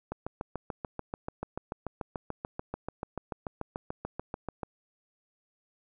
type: click train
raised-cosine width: 1 ms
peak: -20 dBFS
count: 32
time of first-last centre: 0.12-4.632 s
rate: 6.87 Hz
effects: none